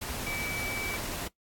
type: tone in noise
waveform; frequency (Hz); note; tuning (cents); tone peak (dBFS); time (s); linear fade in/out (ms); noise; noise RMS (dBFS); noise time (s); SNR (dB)
sine; 2300; D7; -37; -34; 0.26-0.97; 10; pink; -36; 0.01-1.28; -1
effects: noise-tail reverb RT60 0.1 s tail -17 dB re dry + AAC 64 kbps